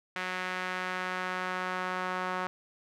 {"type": "tone with band-pass filter sweep", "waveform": "sawtooth", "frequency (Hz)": 183.6, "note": "F#3", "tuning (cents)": -13, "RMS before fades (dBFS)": -34, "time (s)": [0.16, 2.47], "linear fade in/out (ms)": 0, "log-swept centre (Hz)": [1900, 1200], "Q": 1.5, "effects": []}